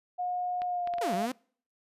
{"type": "tone with pitch glide", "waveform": "sine", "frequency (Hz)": [720, 695.1], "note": ["F#5", "F5"], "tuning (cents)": [-47, -8], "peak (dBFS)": -29, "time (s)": [0.18, 1.27], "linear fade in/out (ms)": 20, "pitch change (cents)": -61, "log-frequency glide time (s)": [0.65, 1]}
{"type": "clicks", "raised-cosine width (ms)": 0.3, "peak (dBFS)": -26, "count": 5, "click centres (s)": [0.619, 0.874, 0.938, 0.984, 1.138]}
{"type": "exponential two-way sweep", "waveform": "sawtooth", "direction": "down then up", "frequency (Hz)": [520, 175.3, 268], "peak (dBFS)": -27, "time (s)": [1.01, 1.32], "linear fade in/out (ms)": 5, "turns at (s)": 1.14}
{"effects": ["noise-tail reverb RT60 0.5 s tail -26 dB re dry", "resampled to 32000 Hz"]}